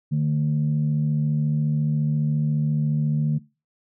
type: tone pair together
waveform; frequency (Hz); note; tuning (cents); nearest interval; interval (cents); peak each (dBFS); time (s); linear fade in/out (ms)
sine; 149.4 / 223.8; D3 / A3; +30 / +30; perfect fifth; 700; -19 / -26; 0.11-3.39; 20
effects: noise-tail reverb RT60 0.3 s tail -21 dB re dry + tanh soft clip ceiling -13 dBFS